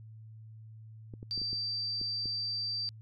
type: clicks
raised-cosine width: 3 ms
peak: -32 dBFS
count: 7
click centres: 1.138 / 1.229 / 1.377 / 1.417 / 1.53 / 2.014 / 2.257 s
type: tone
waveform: sine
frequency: 4669 Hz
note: D8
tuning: 11 cents flat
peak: -32 dBFS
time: 1.31-2.89 s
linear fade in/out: 0 ms
effects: added 110 Hz sine -47 dBFS peak until 3.01 s + AAC 64 kbps

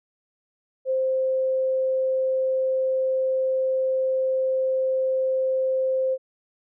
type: tone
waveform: sine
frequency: 523.3 Hz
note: C5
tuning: in tune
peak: -20 dBFS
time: 0.85-6.18 s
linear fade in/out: 50 ms
effects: none

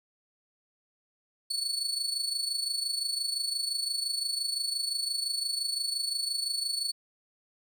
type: tone with amplitude modulation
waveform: 35% pulse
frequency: 4435 Hz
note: C#8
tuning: in tune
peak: -25 dBFS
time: 1.5-6.92 s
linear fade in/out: 10 ms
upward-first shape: sine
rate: 25.8 Hz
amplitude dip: 65%
effects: none

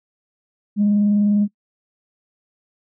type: tone with vibrato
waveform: sine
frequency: 206 Hz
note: G#3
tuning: 14 cents flat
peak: -12 dBFS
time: 0.76-1.48 s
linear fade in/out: 50 ms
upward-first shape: sine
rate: 20 Hz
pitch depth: 29 cents each way
effects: noise-tail reverb RT60 0.1 s tail -23 dB re dry + tanh soft clip ceiling -10 dBFS

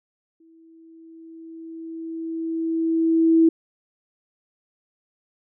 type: tone with exponential growth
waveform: sine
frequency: 326.7 Hz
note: E4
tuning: 15 cents flat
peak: -11 dBFS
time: 0.4-3.49 s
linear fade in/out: 5 ms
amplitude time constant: 670 ms
effects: none

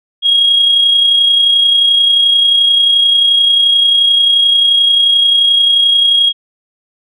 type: tone with amplitude modulation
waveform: sine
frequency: 3282 Hz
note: G#7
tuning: 21 cents flat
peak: -4 dBFS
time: 0.22-6.33 s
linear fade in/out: 50 ms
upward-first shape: sine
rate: 31.4 Hz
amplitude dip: 40%
effects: tanh soft clip ceiling -1 dBFS

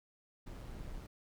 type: noise with amplitude modulation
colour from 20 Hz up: brown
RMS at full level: -44 dBFS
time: 0.46-1.07 s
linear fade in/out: 10 ms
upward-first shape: sine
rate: 127 Hz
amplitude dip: 35%
effects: none

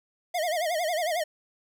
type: tone with vibrato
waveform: square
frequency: 663 Hz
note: E5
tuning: 10 cents sharp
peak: -26 dBFS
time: 0.34-1.24 s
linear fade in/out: 10 ms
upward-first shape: sine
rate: 11 Hz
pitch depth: 150 cents each way
effects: none

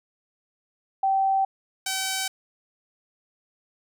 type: tone pair in turn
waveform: sine / 5% pulse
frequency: 775 / 765.7 Hz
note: G5 / G5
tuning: -20 / -41 cents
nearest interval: unison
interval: 21 cents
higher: first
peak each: -19 / -14 dBFS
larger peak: second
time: 1.03-1.45 / 1.86-2.28 s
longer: neither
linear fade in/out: 5 ms
effects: none

